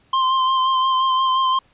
square tone with vibrato, 1046.5 Hz, C6, in tune, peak -16 dBFS, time 0.13-1.59 s, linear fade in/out 5 ms, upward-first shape sine, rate 5.7 Hz, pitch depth 23 cents each way, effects pink hiss -58 dBFS RMS until 1.73 s + resampled to 8000 Hz

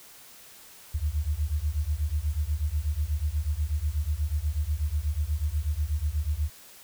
sine beating tone pair, 71.1 / 79.3 Hz, C#2 / D#2, +45 / +33 cents, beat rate 8.2 Hz, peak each -28 dBFS, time 0.94-6.5 s, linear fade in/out 10 ms, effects white hiss -50 dBFS RMS until 6.83 s

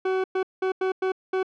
40% pulse tone bursts at uneven times, 376.7 Hz, F#4, 31 cents sharp, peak -21 dBFS, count 6, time 0.05-0.24 / 0.35-0.43 / 0.62-0.72 / 0.81-0.92 / 1.02-1.12 / 1.33-1.43 s, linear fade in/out 5 ms, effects low-pass 2000 Hz 12 dB/octave

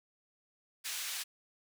pink band-pass noise, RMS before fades -39 dBFS, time 0.84-1.24 s, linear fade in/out 20 ms, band 2300 to 16000 Hz, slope 12 dB/octave, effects none

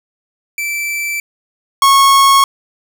45% pulse tone pair in turn, 2329 / 1097.2 Hz, D7 / C#6, -15 / -18 cents, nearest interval octave + minor second, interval 1303 cents, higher first, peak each -17 / -6 dBFS, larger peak second, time 0.58-1.2 / 1.82-2.44 s, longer neither, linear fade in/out 2 ms, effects none

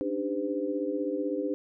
sine tone cluster, 285.8 / 301.7 / 398 / 508 Hz, D4 / D4 / G4 / B4, -47 / +47 / +26 / +49 cents, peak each -35 / -32 / -34 / -33 dBFS, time 0.01-1.54 s, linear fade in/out 0 ms, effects none

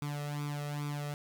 sawtooth tone with flanger, 146.1 Hz, D3, 9 cents flat, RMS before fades -37 dBFS, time 0.02-1.14 s, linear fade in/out 0 ms, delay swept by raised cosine 0.84 to 1.58 ms, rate 2.4 Hz, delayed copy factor +0.75, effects none

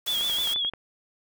white noise, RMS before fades -35 dBFS, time 0.06-0.54 s, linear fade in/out 5 ms
sine tone with vibrato, 3367 Hz, G#7, 23 cents sharp, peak -24 dBFS, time 0.07-0.7 s, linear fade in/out 10 ms, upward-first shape sine, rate 6.5 Hz, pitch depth 62 cents each way
click train, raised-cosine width 0.5 ms, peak -24 dBFS, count 7, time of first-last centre 0.21-0.736 s, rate 11.4 Hz
effects none

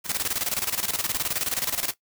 white noise with tremolo, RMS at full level -25 dBFS, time 0.04-1.94 s, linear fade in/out 50 ms, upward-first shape square, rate 19 Hz, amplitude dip 75%, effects noise-tail reverb RT60 0.1 s tail -17 dB re dry

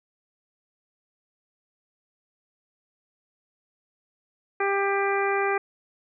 harmonic tone, 396.6 Hz, G4, 20 cents sharp, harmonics 1 / 2 / 3 / 4 / 5 / 6, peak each -25 / -28 / -30 / -31 / -32 / -33 dBFS, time 4.6-5.58 s, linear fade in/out 5 ms, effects none

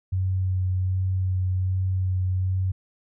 sine tone with vibrato, 93.1 Hz, F#2, 11 cents sharp, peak -21 dBFS, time 0.12-2.72 s, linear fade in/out 10 ms, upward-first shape sine, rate 1.3 Hz, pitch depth 13 cents each way, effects none

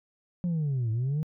sine linear two-way sweep, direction down then up, 180.2 to 108.2 to 159.2 Hz, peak -23 dBFS, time 0.44-1.23 s, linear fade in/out 0 ms, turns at 0.91 s, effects tanh soft clip ceiling -24 dBFS

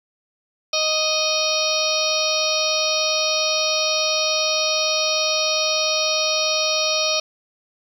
harmonic tone, 622.3 Hz, D#5, in tune, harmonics 1 / 2 / 4 / 5 / 6 / 7 / 8 / 9, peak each -24 / -29 / -26 / -30 / -27 / -26 / -30 / -24 dBFS, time 0.73-7.2 s, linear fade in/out 5 ms, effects 8-bit

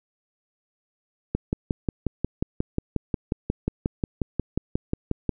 click train, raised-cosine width 3 ms, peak -10 dBFS, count 23, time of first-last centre 1.35-5.293 s, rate 5.58 Hz, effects none

